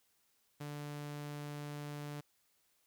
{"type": "tone", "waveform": "sawtooth", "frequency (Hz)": 146.6, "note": "D3", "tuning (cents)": -3, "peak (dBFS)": -38, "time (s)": [0.6, 2.21], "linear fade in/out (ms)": 10, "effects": ["white hiss -75 dBFS RMS until 2.86 s"]}